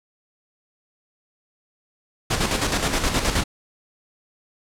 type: noise with tremolo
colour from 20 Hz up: pink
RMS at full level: -20 dBFS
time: 2.3-3.44 s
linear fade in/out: 10 ms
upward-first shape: square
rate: 9.5 Hz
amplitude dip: 50%
effects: low-pass 9000 Hz 12 dB/octave